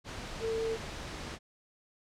sine tone in noise, 449.3 Hz, A4, 36 cents sharp, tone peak -30 dBFS, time 0.4-0.78 s, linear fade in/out 50 ms, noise pink, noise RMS -41 dBFS, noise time 0.04-1.39 s, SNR +8 dB, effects low-pass 6000 Hz 12 dB/octave

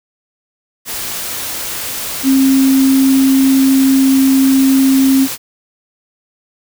sine tone in noise, 267.5 Hz, C4, 38 cents sharp, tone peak -7 dBFS, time 2.23-5.28 s, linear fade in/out 50 ms, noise white, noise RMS -22 dBFS, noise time 0.85-5.38 s, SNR +12 dB, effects none

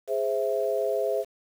sine chord, Ab augmented, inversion none, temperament equal, 415.3 / 523.3 / 659.3 Hz, Ab4 / C5 / E5, 0 / 0 / 0 cents, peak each -28 dBFS, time 0.07-1.25 s, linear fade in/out 50 ms, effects 8-bit

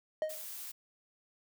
triangle tone with exponential decay, 622.3 Hz, D#5, in tune, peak -25 dBFS, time 0.22-0.45 s, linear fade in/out 1 ms, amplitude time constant 49 ms
blue noise, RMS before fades -44 dBFS, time 0.29-0.72 s, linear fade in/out 10 ms
effects none

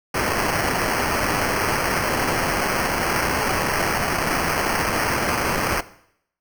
violet noise with sample-and-hold, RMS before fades -22 dBFS, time 0.14-5.81 s, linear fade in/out 10 ms, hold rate 3675 Hz, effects noise-tail reverb RT60 0.7 s tail -17 dB re dry

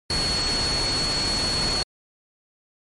sine tone in noise, 4367 Hz, C#8, 27 cents flat, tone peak -23 dBFS, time 0.1-1.83 s, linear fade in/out 2 ms, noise pink, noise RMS -27 dBFS, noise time 0.1-1.83 s, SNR +1 dB, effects MP3 48 kbps

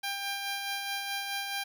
10% pulse tone with tremolo, 796 Hz, G5, 26 cents sharp, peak -23 dBFS, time 0.03-1.64 s, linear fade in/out 10 ms, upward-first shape sine, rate 4.7 Hz, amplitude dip 35%, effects none

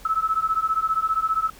sine beating tone pair, 1297 / 1312 Hz, E6 / E6, -28 / -9 cents, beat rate 15 Hz, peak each -23 dBFS, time 0.05-1.5 s, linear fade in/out 5 ms, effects added 43 Hz sine -49 dBFS peak until 1.59 s + pink hiss -48 dBFS RMS until 1.59 s

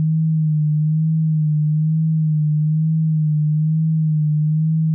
sine tone with vibrato, 155.4 Hz, D#3, 2 cents flat, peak -14 dBFS, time 0-4.94 s, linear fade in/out 0 ms, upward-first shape sine, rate 1.1 Hz, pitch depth 45 cents each way, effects none

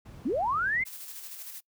brown noise, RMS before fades -44 dBFS, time 0.05-0.84 s, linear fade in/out 10 ms
sine linear sweep, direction up, 200.6 to 2149 Hz, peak -25 dBFS, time 0.25-0.84 s, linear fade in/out 10 ms
blue noise with tremolo, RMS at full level -41 dBFS, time 0.85-1.61 s, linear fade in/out 20 ms, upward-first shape square, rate 13 Hz, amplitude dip 35%
effects noise-tail reverb RT60 0.1 s tail -23 dB re dry + high-pass 60 Hz 12 dB/octave

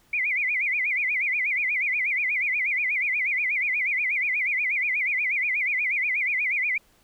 sine tone with vibrato, 2217 Hz, C#7, in tune, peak -22 dBFS, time 0.13-6.78 s, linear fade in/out 5 ms, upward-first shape sine, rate 8.3 Hz, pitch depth 190 cents each way, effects pink hiss -61 dBFS RMS until 7.03 s

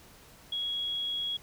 sine tone, 3323 Hz, G#7, in tune, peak -30 dBFS, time 0.52-1.37 s, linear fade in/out 5 ms, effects pink hiss -55 dBFS RMS until 1.42 s

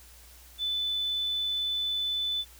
sine tone, 3502 Hz, A7, 9 cents flat, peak -27 dBFS, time 0.58-2.45 s, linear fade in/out 50 ms, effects added 60 Hz sine -53 dBFS peak until 2.59 s + white hiss -54 dBFS RMS until 2.59 s

